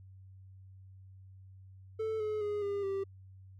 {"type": "tone with pitch steps", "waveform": "triangle", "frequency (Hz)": [440, 427.2, 414.8, 402.8, 391.1], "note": ["A4", "G#4", "G#4", "G4", "G4"], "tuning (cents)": [0, 49, -2, 47, -4], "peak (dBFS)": -30, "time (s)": [1.99, 3.04], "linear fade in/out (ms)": 10, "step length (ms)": 210, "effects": ["added 95 Hz sine -51 dBFS peak until 3.59 s"]}